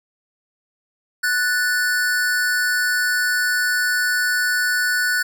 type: tone pair together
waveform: square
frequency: 1480 / 1760 Hz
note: F#6 / A6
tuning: 0 / 0 cents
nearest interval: minor third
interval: 300 cents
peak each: -19 / -25 dBFS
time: 1.23-5.23 s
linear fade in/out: 10 ms
effects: none